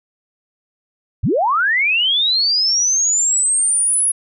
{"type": "linear sweep", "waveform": "sine", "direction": "up", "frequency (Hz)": [56.8, 10548], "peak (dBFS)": -13, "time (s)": [1.23, 4.12], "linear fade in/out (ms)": 10, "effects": []}